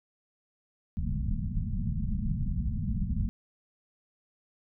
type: low-pass noise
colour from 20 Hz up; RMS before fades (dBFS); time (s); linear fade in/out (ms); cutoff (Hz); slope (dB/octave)
pink; -30; 0.97-3.29; 0; 230; 96
effects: none